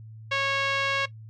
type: tone with low-pass filter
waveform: 5% pulse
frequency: 550 Hz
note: C#5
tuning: 14 cents flat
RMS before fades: -26 dBFS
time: 0.31-1.06 s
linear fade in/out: 10 ms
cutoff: 2600 Hz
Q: 1.3
effects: noise-tail reverb RT60 0.1 s tail -17 dB re dry + added 110 Hz sine -41 dBFS peak until 1.29 s